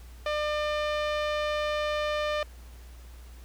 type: tone with low-pass filter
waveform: sawtooth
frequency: 600 Hz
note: D5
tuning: 37 cents sharp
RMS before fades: -29 dBFS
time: 0.26-2.43 s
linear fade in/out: 2 ms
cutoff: 3500 Hz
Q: 0.98
effects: added 60 Hz sine -44 dBFS peak until 3.44 s + pink hiss -56 dBFS RMS until 3.44 s